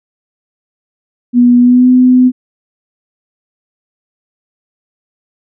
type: tone with pitch glide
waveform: sine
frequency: 243.7 to 252.6 Hz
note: B3 to B3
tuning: -23 to +39 cents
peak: -3 dBFS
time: 1.33-2.32 s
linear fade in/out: 50 ms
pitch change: +62 cents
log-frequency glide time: 1.59-1.89 s
effects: none